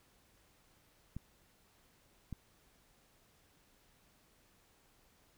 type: clicks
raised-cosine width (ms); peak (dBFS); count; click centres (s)
5; -29; 2; 1.166 / 2.327
effects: pink hiss -69 dBFS RMS until 5.37 s